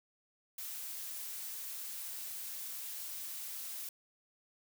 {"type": "noise", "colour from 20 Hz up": "blue", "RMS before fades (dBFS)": -43, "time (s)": [0.58, 3.89], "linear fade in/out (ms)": 2, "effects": []}